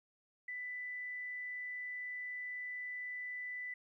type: tone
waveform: sine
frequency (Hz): 1989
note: B6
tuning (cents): +12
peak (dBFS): -40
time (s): 0.48-3.74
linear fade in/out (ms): 5
effects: 13-bit